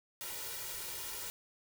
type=noise with comb filter; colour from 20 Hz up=white; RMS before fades=-42 dBFS; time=0.21-1.3 s; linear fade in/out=0 ms; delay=2.1 ms; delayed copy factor=+0.7; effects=none